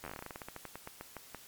slowing click train, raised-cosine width 0.5 ms, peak -27 dBFS, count 22, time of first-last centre 0.04-1.347 s, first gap 11 ms, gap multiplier 1.15, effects white hiss -55 dBFS RMS until 1.47 s + MP3 96 kbps

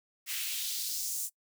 white noise with high-pass filter sweep, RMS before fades -35 dBFS, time 0.26-1.3 s, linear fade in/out 50 ms, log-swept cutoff 2100 to 7900 Hz, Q 1.8, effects noise-tail reverb RT60 0.1 s tail -23 dB re dry

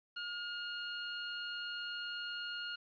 20% pulse tone, 1424 Hz, F6, 33 cents sharp, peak -34 dBFS, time 0.16-2.76 s, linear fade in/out 10 ms, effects resampled to 11025 Hz + 11-bit

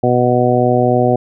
harmonic tone, 123.47 Hz, B2, in tune, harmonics 1 / 2 / 3 / 4 / 5 / 6, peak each -17 / -17 / -17 / -17 / -17 / -17 dBFS, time 0.03-1.16 s, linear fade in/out 5 ms, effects none

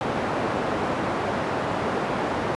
white band-pass noise, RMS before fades -26 dBFS, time 0.01-2.55 s, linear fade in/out 0 ms, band 100 to 920 Hz, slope 12 dB/octave, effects resampled to 24000 Hz

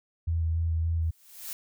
sine tone with vibrato, 82.1 Hz, E2, 6 cents flat, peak -24 dBFS, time 0.27-1.11 s, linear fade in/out 10 ms, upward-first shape square, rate 3.5 Hz, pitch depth 16 cents each way
blue noise with exponential growth, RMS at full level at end -34 dBFS, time 1.02-1.53 s, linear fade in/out 1 ms, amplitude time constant 110 ms
effects none

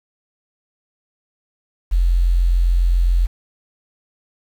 sine tone with quantisation, 43.65 Hz, F1, in tune, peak -12 dBFS, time 1.91-3.27 s, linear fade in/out 20 ms, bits 7, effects none

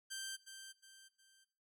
10% pulse tone with echo, 1568 Hz, G6, in tune, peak -34 dBFS, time 0.1-0.37 s, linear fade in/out 20 ms, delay 360 ms, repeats 3, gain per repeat -8 dB, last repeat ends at 1.45 s, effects noise-tail reverb RT60 0.5 s tail -18 dB re dry

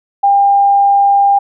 sine tone, 800 Hz, G5, 35 cents sharp, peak -6 dBFS, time 0.23-1.39 s, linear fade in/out 10 ms, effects none

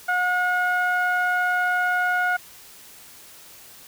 sawtooth tone with low-pass filter, 723 Hz, F#5, 40 cents flat, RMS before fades -22 dBFS, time 0.08-2.37 s, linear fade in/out 10 ms, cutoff 1600 Hz, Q 4.3, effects white hiss -46 dBFS RMS until 3.87 s

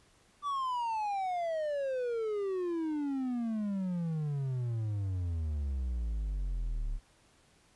triangle exponential sweep, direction down, 1174.7 to 34.19 Hz, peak -29 dBFS, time 0.42-7 s, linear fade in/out 50 ms, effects pink hiss -65 dBFS RMS until 7.75 s + resampled to 24000 Hz

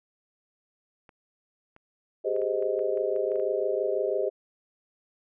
clicks, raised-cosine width 0.5 ms, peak -36 dBFS, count 11, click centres 1.092 / 1.764 / 2.364 / 2.418 / 2.625 / 2.792 / 2.974 / 3.162 / 3.318 / 3.358 / 3.398 s
sine chord, Ab major seventh, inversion third, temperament just, 389.3 / 415.3 / 519.1 / 623 Hz, G4 / Ab4 / C5 / Eb5, -12 / 0 / -14 / +2 cents, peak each -30 dBFS, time 2.24-4.3 s, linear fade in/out 20 ms
effects none

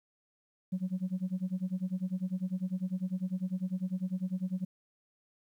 sine tone with tremolo, 185 Hz, F#3, in tune, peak -26 dBFS, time 0.72-4.65 s, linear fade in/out 10 ms, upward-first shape sine, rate 10 Hz, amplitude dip 95%, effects tanh soft clip ceiling -27 dBFS + 11-bit

